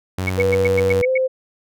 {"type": "tone", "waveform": "sawtooth", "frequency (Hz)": 93.2, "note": "F#2", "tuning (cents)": 13, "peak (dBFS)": -17, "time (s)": [0.18, 1.02], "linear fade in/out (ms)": 5}
{"type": "tone bursts", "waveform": "sine", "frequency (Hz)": 2223, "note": "C#7", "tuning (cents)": 4, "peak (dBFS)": -18, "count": 8, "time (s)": [0.27, 1.178], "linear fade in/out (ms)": 5, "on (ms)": 26, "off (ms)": 100}
{"type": "tone with pitch glide", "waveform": "sine", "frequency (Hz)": [485.1, 519.9], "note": ["B4", "C5"], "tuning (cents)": [-31, -11], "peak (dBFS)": -15, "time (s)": [0.37, 1.28], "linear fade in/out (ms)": 20, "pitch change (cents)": 120, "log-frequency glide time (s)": [1.01, 1.09]}
{"effects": []}